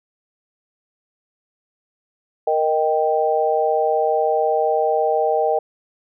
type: chord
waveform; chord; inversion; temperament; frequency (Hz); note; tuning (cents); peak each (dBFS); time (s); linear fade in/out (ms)
sine; Eb major; second; equal; 466.2 / 622.3 / 784; Bb4 / Eb5 / G5; 0 / 0 / 0; -20; 2.47-5.59; 5
effects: none